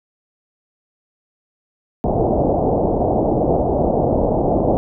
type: low-pass noise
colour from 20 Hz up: white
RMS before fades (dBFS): -17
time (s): 2.04-4.77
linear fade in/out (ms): 0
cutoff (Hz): 760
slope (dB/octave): 48
effects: none